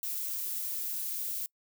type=noise with high-pass filter sweep; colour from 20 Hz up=violet; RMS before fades=-35 dBFS; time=0.03-1.46 s; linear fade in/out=0 ms; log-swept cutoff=310 to 2100 Hz; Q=0.73; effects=noise-tail reverb RT60 0.1 s tail -25 dB re dry